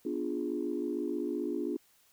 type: chord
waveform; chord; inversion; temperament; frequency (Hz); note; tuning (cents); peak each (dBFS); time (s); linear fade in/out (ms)
sine; B diminished seventh; none; equal; 246.9 / 293.7 / 349.2 / 415.3; B3 / D4 / F4 / Ab4; 0 / 0 / 0 / 0; -38 / -35 / -35 / -38; 0.05-1.77; 5
effects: tanh soft clip ceiling -21 dBFS + white hiss -66 dBFS RMS until 2.12 s